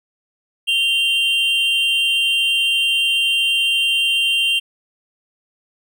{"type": "tone pair together", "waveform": "triangle", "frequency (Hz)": [2776, 3147], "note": ["F7", "G7"], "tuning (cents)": [-11, 6], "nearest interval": "major second", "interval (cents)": 217, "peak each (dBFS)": -16, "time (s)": [0.67, 4.6], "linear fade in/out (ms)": 20, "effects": []}